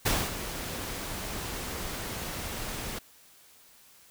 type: noise with ADSR envelope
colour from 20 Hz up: pink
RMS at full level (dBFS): -25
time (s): 0.05-2.99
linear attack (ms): 12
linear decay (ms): 250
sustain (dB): -11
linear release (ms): 8
effects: white hiss -57 dBFS RMS until 4.1 s